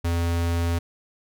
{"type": "tone", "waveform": "square", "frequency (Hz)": 85, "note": "F2", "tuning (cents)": -46, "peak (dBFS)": -22, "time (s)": [0.04, 0.79], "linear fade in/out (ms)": 10, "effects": []}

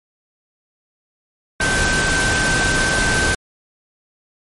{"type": "tone in noise", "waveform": "sine", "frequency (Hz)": 1548, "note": "G6", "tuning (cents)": -22, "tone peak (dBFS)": -18, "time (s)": [1.6, 3.35], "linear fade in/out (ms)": 5, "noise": "pink", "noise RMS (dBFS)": -19, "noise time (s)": [1.6, 3.35], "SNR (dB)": -2, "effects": ["MP3 48 kbps"]}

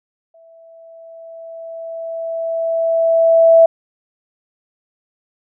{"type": "tone with exponential growth", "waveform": "sine", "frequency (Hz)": 659.3, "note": "E5", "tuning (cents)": 0, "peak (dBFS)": -4, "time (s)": [0.34, 3.66], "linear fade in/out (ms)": 5, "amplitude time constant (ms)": 720, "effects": []}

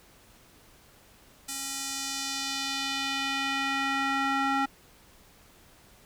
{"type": "tone with band-pass filter sweep", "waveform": "square", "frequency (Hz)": 272.7, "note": "C#4", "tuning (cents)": -28, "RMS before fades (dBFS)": -30, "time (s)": [1.48, 4.66], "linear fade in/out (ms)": 10, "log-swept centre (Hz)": [8900, 1200], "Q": 1.2, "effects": ["pink hiss -57 dBFS RMS until 6.05 s"]}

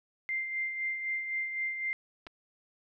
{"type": "tone with tremolo", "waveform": "sine", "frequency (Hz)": 2093, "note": "C7", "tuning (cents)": 0, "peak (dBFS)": -29, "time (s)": [0.29, 1.93], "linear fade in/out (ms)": 0, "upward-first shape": "sine", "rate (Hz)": 3.9, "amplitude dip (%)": 50}
{"type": "clicks", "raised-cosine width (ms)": 0.3, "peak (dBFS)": -31, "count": 2, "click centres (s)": [2.267, 2.27]}
{"effects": []}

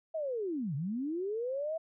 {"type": "linear two-way sweep", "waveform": "sine", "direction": "down then up", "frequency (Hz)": [659.3, 130, 659.3], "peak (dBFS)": -32, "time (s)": [0.14, 1.78], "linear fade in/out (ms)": 10, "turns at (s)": 0.75, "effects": []}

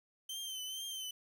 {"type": "tone with vibrato", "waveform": "sawtooth", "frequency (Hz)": 3099, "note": "G7", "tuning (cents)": -21, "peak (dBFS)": -37, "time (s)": [0.29, 1.11], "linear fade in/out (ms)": 5, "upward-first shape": "triangle", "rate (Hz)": 2.2, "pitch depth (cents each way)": 62, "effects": ["11-bit"]}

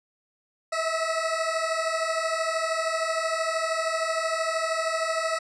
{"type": "beating tone pair", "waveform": "20% pulse", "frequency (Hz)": [640, 653], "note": ["D#5", "E5"], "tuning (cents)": [49, -17], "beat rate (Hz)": 13, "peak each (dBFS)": [-24, -22], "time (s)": [0.72, 5.39], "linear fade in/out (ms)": 10, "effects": ["resampled to 22050 Hz"]}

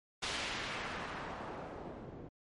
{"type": "noise with low-pass filter sweep", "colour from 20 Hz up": "white", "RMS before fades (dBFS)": -42, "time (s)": [0.22, 2.29], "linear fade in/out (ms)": 10, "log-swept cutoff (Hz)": [4200, 360], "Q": 0.87, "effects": ["MP3 48 kbps"]}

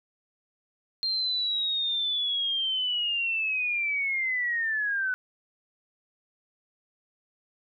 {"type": "linear sweep", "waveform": "sine", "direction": "down", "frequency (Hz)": [4200, 1488], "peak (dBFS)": -25, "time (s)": [1.03, 5.14], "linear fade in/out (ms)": 0, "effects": []}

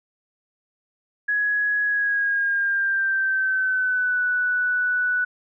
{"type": "tone with pitch glide", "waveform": "sine", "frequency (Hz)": [1674, 1482.8], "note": ["G#6", "F#6"], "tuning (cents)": [13, 3], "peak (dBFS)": -19, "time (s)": [1.28, 5.25], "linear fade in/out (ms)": 10, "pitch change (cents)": -210, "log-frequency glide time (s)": [1.84, 4.22], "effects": []}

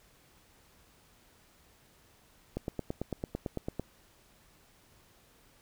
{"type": "click train", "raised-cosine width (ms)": 2, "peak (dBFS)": -20, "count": 12, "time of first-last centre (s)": [2.57, 3.796], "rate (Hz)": 8.97, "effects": ["pink hiss -63 dBFS RMS until 5.61 s"]}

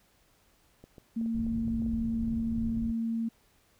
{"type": "clicks", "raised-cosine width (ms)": 2, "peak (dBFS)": -35, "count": 8, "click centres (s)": [0.84, 0.982, 1.213, 1.261, 1.466, 1.681, 1.821, 1.863]}
{"type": "tone", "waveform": "sine", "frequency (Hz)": 228, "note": "A#3", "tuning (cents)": -38, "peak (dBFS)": -28, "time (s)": [1.16, 3.29], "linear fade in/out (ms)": 10}
{"type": "low-pass noise", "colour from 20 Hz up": "pink", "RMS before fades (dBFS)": -38, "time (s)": [1.34, 2.92], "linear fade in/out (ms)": 10, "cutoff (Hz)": 130, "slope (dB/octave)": 12}
{"effects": ["pink hiss -66 dBFS RMS until 3.79 s"]}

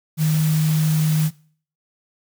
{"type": "tone in noise", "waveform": "sine", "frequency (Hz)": 155.56, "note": "D#3", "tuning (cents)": 0, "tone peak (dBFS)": -15, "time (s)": [0.17, 1.31], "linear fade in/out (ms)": 50, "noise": "white", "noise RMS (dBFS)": -31, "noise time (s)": [0.17, 1.31], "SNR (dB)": 13, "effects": ["noise-tail reverb RT60 0.5 s tail -21 dB re dry"]}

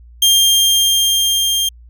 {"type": "tone with level ramp", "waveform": "sawtooth", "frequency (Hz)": 3198, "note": "G7", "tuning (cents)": 34, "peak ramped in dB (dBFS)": [-5, -11], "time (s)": [0.22, 1.69], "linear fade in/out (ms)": 5, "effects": ["added 59 Hz sine -38 dBFS peak until 1.89 s"]}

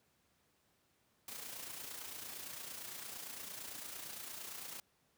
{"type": "noise with amplitude modulation", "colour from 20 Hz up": "white", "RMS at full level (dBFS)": -45, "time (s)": [1.28, 4.8], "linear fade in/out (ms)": 2, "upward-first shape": "sine", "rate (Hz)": 28.8, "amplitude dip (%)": 50, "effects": ["pink hiss -75 dBFS RMS until 5.17 s", "high-pass 80 Hz 12 dB/octave"]}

